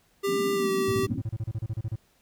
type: tone with pitch glide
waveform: square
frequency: 397 to 385.9 Hz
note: G4 to G4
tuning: +22 to -27 cents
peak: -25 dBFS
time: 0.23-1.07 s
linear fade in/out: 20 ms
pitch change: -49 cents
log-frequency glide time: 0.55-0.69 s
type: band-pass noise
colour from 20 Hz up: pink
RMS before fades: -33 dBFS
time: 0.27-1.21 s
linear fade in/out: 10 ms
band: 180 to 280 Hz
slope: 48 dB/octave
type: tone bursts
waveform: triangle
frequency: 110 Hz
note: A2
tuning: in tune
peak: -25 dBFS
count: 15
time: 0.88-1.958 s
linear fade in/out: 5 ms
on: 42 ms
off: 32 ms
effects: pink hiss -65 dBFS RMS until 2.21 s